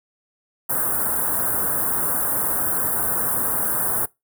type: band-stop noise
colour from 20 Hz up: white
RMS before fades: -22 dBFS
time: 0.69-4.06 s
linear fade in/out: 10 ms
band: 1600 to 9100 Hz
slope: 48 dB/octave
effects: noise-tail reverb RT60 0.2 s tail -23 dB re dry + high-pass 60 Hz 12 dB/octave